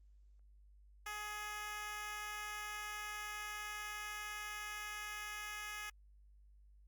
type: tone with high-pass filter sweep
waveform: 10% pulse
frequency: 419.7 Hz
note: G#4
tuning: 18 cents sharp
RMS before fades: -45 dBFS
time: 1.06-5.9 s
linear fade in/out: 5 ms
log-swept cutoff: 1000 to 1500 Hz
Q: 1
effects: added 50 Hz sine -60 dBFS peak until 6.87 s + Opus 32 kbps